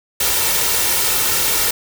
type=noise with comb filter; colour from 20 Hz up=white; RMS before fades=-17 dBFS; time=0.2-1.71 s; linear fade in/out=5 ms; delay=2.2 ms; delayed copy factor=+0.5; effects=none